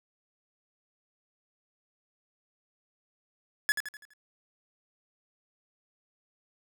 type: tone with echo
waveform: 45% pulse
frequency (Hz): 1704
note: G#6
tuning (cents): +44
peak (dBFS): -22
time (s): 3.69-3.72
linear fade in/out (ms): 0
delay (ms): 83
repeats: 5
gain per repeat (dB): -7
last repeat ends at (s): 4.135
effects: none